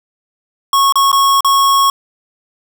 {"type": "tone with dropouts", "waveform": "square", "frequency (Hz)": 1100, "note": "C#6", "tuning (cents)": -14, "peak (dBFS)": -9, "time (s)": [0.73, 1.9], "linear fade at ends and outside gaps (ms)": 2, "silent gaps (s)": [[0.924, 0.956], [1.117, 1.128], [1.407, 1.446]], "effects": []}